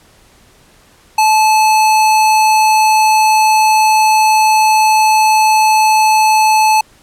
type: tone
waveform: square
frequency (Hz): 867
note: A5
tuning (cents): -26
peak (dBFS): -8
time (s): 1.18-6.81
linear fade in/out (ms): 5
effects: pink hiss -47 dBFS RMS until 7.02 s + low-pass 12000 Hz 12 dB/octave